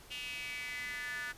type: tone with high-pass filter sweep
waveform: square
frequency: 134.4 Hz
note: C3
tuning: 47 cents sharp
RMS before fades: -41 dBFS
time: 0.1-1.33 s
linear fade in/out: 20 ms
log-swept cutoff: 2800 to 1600 Hz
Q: 7.1
effects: pink hiss -56 dBFS RMS until 1.37 s + resampled to 32000 Hz